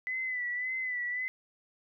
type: tone with vibrato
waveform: sine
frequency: 2000 Hz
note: B6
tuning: 21 cents sharp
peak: -31 dBFS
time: 0.07-1.28 s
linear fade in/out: 0 ms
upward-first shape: sine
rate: 1.8 Hz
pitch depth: 49 cents each way
effects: none